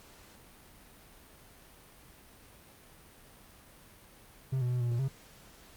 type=tone with pitch steps; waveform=triangle; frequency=132.1 / 123.2 / 124.2 / 120.3 / 118.6 / 134.4 Hz; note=C3 / B2 / B2 / B2 / A#2 / C3; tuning=+17 / -4 / +10 / -45 / +30 / +47 cents; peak=-26 dBFS; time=4.52-5.084 s; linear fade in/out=10 ms; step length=94 ms; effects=pink hiss -56 dBFS RMS until 5.76 s + Opus 48 kbps